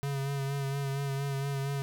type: tone with vibrato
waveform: square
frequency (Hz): 138.59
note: C#3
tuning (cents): 0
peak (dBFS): -31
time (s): 0.03-1.82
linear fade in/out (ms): 0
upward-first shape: sine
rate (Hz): 4.3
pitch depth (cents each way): 30
effects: none